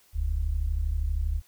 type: tone pair together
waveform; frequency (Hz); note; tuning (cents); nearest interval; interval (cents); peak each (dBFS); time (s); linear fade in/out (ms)
sine; 40.83 / 73.42; E1 / D2; -16 / 0; minor seventh; 1016; -27; 0.13-1.42; 50
effects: white hiss -61 dBFS RMS until 1.47 s